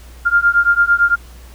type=beating tone pair; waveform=sine; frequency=1396.9 / 1405.8 Hz; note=F6 / F6; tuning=0 / +11 cents; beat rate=8.9 Hz; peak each=-13 dBFS; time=0.25-1.16 s; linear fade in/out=20 ms; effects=added 60 Hz sine -36 dBFS peak until 1.54 s + pink hiss -45 dBFS RMS until 1.54 s